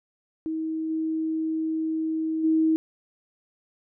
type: tone with level steps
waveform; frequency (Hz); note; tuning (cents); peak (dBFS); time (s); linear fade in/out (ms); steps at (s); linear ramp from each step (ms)
sine; 318.6; D#4; +41; -26 / -24 / -18; 0.46-2.76; 0; 0.89 / 2.43; 20
effects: none